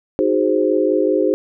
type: chord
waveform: sine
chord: Ab dominant seventh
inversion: second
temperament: equal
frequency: 311.1 / 370 / 415.3 / 523.3 Hz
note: Eb4 / Gb4 / Ab4 / C5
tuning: 0 / 0 / 0 / 0 cents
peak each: -19 dBFS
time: 0.19-1.34 s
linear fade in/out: 0 ms
effects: none